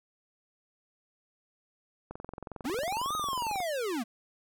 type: click train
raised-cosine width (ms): 1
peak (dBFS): -26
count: 34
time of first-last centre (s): 2.11-3.603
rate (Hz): 22.1
type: linear two-way sweep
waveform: square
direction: up then down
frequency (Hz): 208.2 to 1275 to 208.2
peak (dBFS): -31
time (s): 2.64-4.04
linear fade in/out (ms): 20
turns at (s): 3.15
effects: none